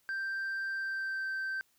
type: tone with pitch glide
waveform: sine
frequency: 1571 to 1555.6 Hz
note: G6 to G6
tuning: +3 to -14 cents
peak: -30 dBFS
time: 0.09-1.61 s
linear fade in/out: 0 ms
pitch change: -17 cents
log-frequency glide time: 0.74-1.27 s
effects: tanh soft clip ceiling -32 dBFS + white hiss -71 dBFS RMS until 1.78 s